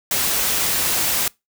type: noise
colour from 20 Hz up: white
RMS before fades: -20 dBFS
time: 0.11-1.28 s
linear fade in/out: 2 ms
effects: noise-tail reverb RT60 0.2 s tail -24 dB re dry